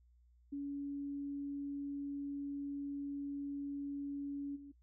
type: tone with level steps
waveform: sine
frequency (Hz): 282.7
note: C#4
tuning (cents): +34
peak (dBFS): -38 / -49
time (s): 0.52-4.72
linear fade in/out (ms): 10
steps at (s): 4.55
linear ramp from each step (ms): 20
effects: noise-tail reverb RT60 0.1 s tail -21 dB re dry + added 60 Hz sine -64 dBFS peak until 4.82 s